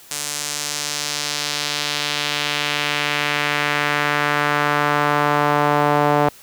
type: tone with band-pass filter sweep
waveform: sawtooth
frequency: 146.83 Hz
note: D3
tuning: in tune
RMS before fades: -20 dBFS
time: 0.11-6.29 s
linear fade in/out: 0 ms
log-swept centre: 8000 to 760 Hz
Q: 1.3
effects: white hiss -45 dBFS RMS until 6.42 s